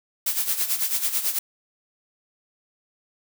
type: noise with tremolo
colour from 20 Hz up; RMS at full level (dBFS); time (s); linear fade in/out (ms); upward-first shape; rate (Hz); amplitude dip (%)
blue; -22; 0.26-1.39; 5; sine; 9.1; 70
effects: none